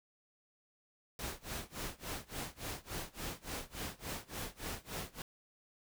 pink noise with tremolo, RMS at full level -40 dBFS, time 1.19-5.22 s, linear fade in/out 2 ms, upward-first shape sine, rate 3.5 Hz, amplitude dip 95%, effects none

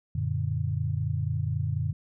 sine chord, Gb augmented, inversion none, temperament equal, 92.5 / 116.54 / 146.83 Hz, Gb2 / Bb2 / D3, 0 / 0 / 0 cents, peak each -30 dBFS, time 0.15-1.93 s, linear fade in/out 5 ms, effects none

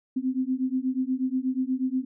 sine beating tone pair, 254.8 / 263.1 Hz, C4 / C4, -46 / +10 cents, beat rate 8.3 Hz, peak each -27 dBFS, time 0.16-2.05 s, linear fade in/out 10 ms, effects none

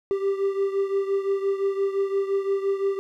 triangle beating tone pair, 392 / 397.8 Hz, G4 / G4, 0 / +25 cents, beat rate 5.8 Hz, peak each -21 / -26 dBFS, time 0.11-2.99 s, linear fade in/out 0 ms, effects none

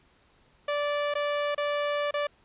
sawtooth tone with dropouts, 583 Hz, D5, 13 cents flat, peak -22 dBFS, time 0.68-2.27 s, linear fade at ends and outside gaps 5 ms, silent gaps 1.14-1.152 / 1.548-1.578 / 2.11-2.139 s, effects pink hiss -63 dBFS RMS until 2.44 s + resampled to 8000 Hz

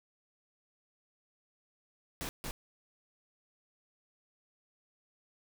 pink noise bursts at uneven times, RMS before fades -39 dBFS, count 2, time 2.21-2.29 / 2.44-2.51 s, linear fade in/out 0 ms, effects none

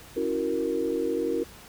sine chord, F# dominant seventh, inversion second, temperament equal, 277.2 / 329.6 / 370 / 466.2 Hz, C#4 / E4 / F#4 / A#4, 0 / 0 / 0 / 0 cents, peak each -33 / -30 / -31 / -28 dBFS, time 0.16-1.44 s, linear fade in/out 10 ms, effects pink hiss -48 dBFS RMS until 1.68 s

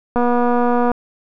click train, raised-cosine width 1 ms, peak -5 dBFS, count 184, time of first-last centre 0.16-0.916 s, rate 242 Hz, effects none

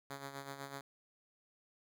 5% pulse tone with tremolo, 138.59 Hz, C#3, in tune, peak -31 dBFS, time 0.1-0.81 s, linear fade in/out 2 ms, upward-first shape sine, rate 8 Hz, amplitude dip 60%, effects none

